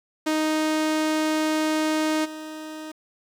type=tone with level steps; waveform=sawtooth; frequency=311.1 Hz; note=D#4; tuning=in tune; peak=-17 / -30 dBFS; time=0.26-2.92 s; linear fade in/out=10 ms; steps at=2.24 s; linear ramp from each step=20 ms; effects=low-pass 10000 Hz 12 dB/octave + 8-bit